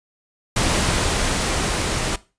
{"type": "noise with level ramp", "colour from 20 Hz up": "pink", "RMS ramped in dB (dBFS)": [-19, -23], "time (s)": [0.56, 2.16], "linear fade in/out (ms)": 5, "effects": ["noise-tail reverb RT60 0.3 s tail -19 dB re dry", "resampled to 22050 Hz"]}